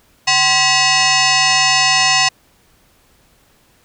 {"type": "tone with frequency modulation", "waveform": "sine", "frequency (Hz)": 1661.2, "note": "G#6", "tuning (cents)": 0, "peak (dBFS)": -10, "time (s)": [0.27, 2.29], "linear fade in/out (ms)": 10, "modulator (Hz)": 902, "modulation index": 5.3, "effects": ["pink hiss -54 dBFS RMS until 3.84 s"]}